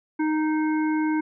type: harmonic tone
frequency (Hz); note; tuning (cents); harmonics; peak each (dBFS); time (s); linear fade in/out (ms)
310; D#4; -6; 1 / 3 / 5 / 7; -21 / -31 / -35 / -38; 0.19-1.21; 10
effects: none